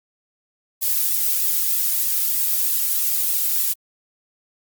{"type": "noise with flanger", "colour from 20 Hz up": "violet", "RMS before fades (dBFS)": -20, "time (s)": [0.81, 3.74], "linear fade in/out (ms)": 20, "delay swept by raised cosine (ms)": [1.3, 2.11], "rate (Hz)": 3.2, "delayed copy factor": -0.5, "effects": ["Opus 48 kbps"]}